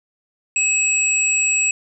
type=tone pair together; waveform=sine; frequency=2580 / 7731 Hz; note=E7 / B8; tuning=-38 / -38 cents; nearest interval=octave + perfect fifth; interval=1900 cents; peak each=-18 dBFS; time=0.56-1.71 s; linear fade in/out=2 ms; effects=none